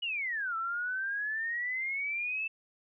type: exponential two-way sweep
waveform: sine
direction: down then up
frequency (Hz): 2960 to 1318.5 to 2656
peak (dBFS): -31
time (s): 0.02-2.48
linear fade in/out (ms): 10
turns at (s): 0.56
effects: none